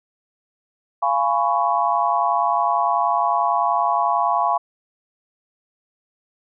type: chord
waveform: sine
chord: C# dominant seventh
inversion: first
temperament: just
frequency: 693 / 831.5 / 997.9 / 1108.7 Hz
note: E#5 / G#5 / B5 / C#6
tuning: -14 / +2 / +18 / 0 cents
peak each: -22 dBFS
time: 1.02-4.58 s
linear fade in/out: 10 ms
effects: none